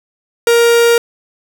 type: tone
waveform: 45% pulse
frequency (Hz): 469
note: A#4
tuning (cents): +11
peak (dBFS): -7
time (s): 0.47-0.98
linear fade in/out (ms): 2
effects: none